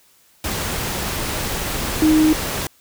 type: tone in noise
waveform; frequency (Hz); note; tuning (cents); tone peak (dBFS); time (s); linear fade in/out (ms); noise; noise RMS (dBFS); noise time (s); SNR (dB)
sine; 311.1; D#4; 0; -11; 2.02-2.33; 2; pink; -24; 0.44-2.67; +10
effects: white hiss -55 dBFS RMS until 2.8 s